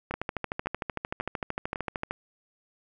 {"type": "two click trains", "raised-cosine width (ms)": 0.5, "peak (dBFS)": [-15, -17], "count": [27, 4], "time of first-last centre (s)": [[0.14, 2.11], [0.11, 1.758]], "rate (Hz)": [13.2, 1.82], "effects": []}